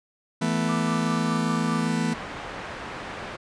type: chord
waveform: 40% pulse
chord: E suspended fourth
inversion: none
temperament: just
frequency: 164.81 / 219.8 / 247.2 Hz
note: E3 / A3 / B3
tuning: 0 / -2 / +2 cents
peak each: -26 / -26 / -27 dBFS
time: 0.41-2.14 s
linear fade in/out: 10 ms
type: tone with tremolo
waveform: sine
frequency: 1174.7 Hz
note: D6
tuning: in tune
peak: -29 dBFS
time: 0.68-1.88 s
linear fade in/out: 20 ms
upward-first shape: sine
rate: 5 Hz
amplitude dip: 65%
type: low-pass noise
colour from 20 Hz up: white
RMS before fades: -36 dBFS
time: 2.12-3.37 s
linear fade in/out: 20 ms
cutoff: 1600 Hz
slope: 12 dB/octave
effects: resampled to 22050 Hz